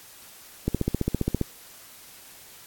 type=click train; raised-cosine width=3 ms; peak=-10 dBFS; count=12; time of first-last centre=0.68-1.413 s; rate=15 Hz; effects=white hiss -48 dBFS RMS until 2.66 s + AAC 64 kbps